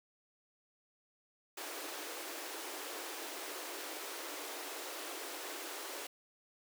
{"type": "high-pass noise", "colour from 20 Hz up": "pink", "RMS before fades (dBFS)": -44, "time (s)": [1.57, 6.07], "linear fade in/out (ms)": 5, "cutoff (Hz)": 290, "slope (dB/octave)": 96, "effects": []}